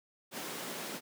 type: high-pass noise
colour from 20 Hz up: pink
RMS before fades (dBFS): -41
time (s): 0.31-1.01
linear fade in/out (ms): 50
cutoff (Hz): 180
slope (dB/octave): 24
effects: none